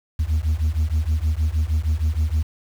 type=beating tone pair; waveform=sine; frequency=74.7 / 81.1 Hz; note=D2 / E2; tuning=+30 / -28 cents; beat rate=6.4 Hz; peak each=-19 dBFS; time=0.19-2.43 s; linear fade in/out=10 ms; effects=tanh soft clip ceiling -15 dBFS + 7-bit